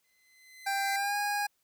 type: tone with exponential growth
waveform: sawtooth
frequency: 2043 Hz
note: C7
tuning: 42 cents flat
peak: -30 dBFS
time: 0.04-0.96 s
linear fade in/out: 1 ms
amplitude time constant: 200 ms
type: tone with pitch glide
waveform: 25% pulse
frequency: 789 to 820.6 Hz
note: G5 to G#5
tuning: +11 to -21 cents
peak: -25 dBFS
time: 0.66-1.47 s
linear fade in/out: 10 ms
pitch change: +68 cents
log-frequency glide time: 0.94-1.16 s
effects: white hiss -75 dBFS RMS until 1.63 s